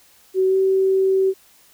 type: tone with pitch glide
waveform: sine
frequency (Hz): 377 to 382.7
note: F#4 to G4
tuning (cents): +32 to -42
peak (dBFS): -14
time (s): 0.34-1.34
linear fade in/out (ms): 50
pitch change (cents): +26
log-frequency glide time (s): 0.47-0.56
effects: white hiss -53 dBFS RMS until 1.73 s